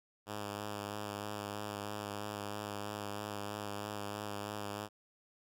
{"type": "tone with vibrato", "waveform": "5% pulse", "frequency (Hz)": 103.3, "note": "G#2", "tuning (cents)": -9, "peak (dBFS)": -28, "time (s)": [0.26, 4.89], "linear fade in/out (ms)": 50, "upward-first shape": "sine", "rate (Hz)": 3.1, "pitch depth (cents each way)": 22, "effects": []}